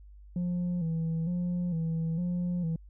sine tone with vibrato, 170 Hz, F3, 46 cents flat, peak -25 dBFS, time 0.36-2.76 s, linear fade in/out 2 ms, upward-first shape square, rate 1.1 Hz, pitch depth 69 cents each way, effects tanh soft clip ceiling -27 dBFS + added 50 Hz sine -48 dBFS peak until 2.89 s

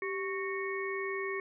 harmonic tone with a mistuned harmonic, 368.5 Hz, F#4, 7 cents flat, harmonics 1 / 3 / 5 / 6, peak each -35 / -41 / -40 / -40 dBFS, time 0.02-1.4 s, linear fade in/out 2 ms, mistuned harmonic 1, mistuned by +99 cents, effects none

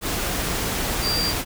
sine tone in noise, 4728 Hz, D8, 11 cents sharp, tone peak -22 dBFS, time 1.01-1.34 s, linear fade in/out 50 ms, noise pink, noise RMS -25 dBFS, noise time 0.01-1.45 s, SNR 0 dB, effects none

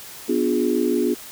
sine chord, B diminished seventh, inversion none, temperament equal with one note detuned, 246.9 / 293.7 / 355.5 / 415.3 Hz, B3 / D4 / F4 / Ab4, 0 / 0 / +31 / 0 cents, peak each -23 / -24 / -22 / -24 dBFS, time 0.28-1.15 s, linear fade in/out 20 ms, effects white hiss -39 dBFS RMS until 1.31 s

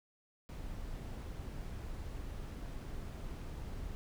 brown noise, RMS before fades -43 dBFS, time 0.49-3.95 s, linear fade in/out 0 ms, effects none

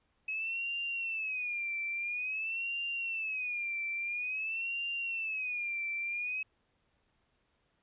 sine tone with vibrato, 2553 Hz, D#7, 44 cents sharp, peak -33 dBFS, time 0.28-6.43 s, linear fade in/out 5 ms, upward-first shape sine, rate 0.49 Hz, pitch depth 150 cents each way, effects pink hiss -75 dBFS RMS until 7.82 s + resampled to 8000 Hz

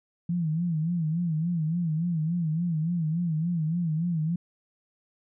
sine tone with vibrato, 164.81 Hz, E3, in tune, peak -24 dBFS, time 0.29-4.36 s, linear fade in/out 5 ms, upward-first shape sine, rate 3.5 Hz, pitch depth 120 cents each way, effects none

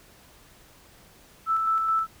sine tone with tremolo, 1318.5 Hz, E6, in tune, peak -20 dBFS, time 1.46-2.07 s, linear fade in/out 50 ms, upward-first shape square, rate 4.7 Hz, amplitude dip 30%, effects pink hiss -54 dBFS RMS until 2.2 s

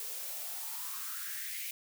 blue noise with high-pass filter sweep, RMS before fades -40 dBFS, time 0-1.71 s, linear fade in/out 2 ms, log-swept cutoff 420 to 2400 Hz, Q 5.4, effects none

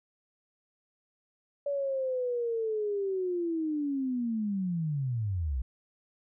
sine linear sweep, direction down, 573 to 57.9 Hz, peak -28 dBFS, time 1.66-5.62 s, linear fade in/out 5 ms, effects none

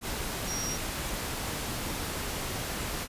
sine tone in noise, 5660 Hz, F8, 22 cents sharp, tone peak -33 dBFS, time 0.46-0.78 s, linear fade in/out 50 ms, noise pink, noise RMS -34 dBFS, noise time 0.01-3.08 s, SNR -2 dB, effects resampled to 32000 Hz

